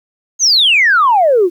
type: exponential sweep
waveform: sine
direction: down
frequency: 6650 to 329.6 Hz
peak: -6 dBFS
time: 0.39-1.5 s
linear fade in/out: 50 ms
effects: tanh soft clip ceiling -2 dBFS + 8-bit